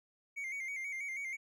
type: tone with vibrato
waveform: triangle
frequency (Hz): 2175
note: C#7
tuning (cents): -33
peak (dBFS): -36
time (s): 0.36-1.37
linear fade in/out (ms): 20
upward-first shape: square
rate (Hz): 6.2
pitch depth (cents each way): 57
effects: none